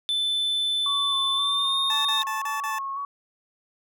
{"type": "tone with pitch glide", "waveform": "triangle", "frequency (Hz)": [3520, 3674], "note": ["A7", "A#7"], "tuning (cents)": [0, -26], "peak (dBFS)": -21, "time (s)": [0.09, 2.22], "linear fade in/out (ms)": 0, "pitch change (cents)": 74, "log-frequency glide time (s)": [1.33, 1.78]}
{"type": "tone with vibrato", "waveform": "sine", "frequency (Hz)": 1108.7, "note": "C#6", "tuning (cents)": 0, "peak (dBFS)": -28, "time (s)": [0.86, 3.05], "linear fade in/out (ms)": 2, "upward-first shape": "square", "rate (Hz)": 1.9, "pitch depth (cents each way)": 26}
{"type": "tone bursts", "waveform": "20% pulse", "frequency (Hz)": 876, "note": "A5", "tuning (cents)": -8, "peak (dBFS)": -24, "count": 5, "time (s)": [1.9, 2.786], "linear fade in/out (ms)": 2, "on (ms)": 150, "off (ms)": 34}
{"effects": []}